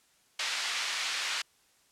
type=band-pass noise; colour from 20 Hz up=pink; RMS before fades=-33 dBFS; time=0.39-1.42 s; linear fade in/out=5 ms; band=1800 to 5500 Hz; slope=12 dB/octave; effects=white hiss -66 dBFS RMS until 1.91 s + low-pass 10000 Hz 12 dB/octave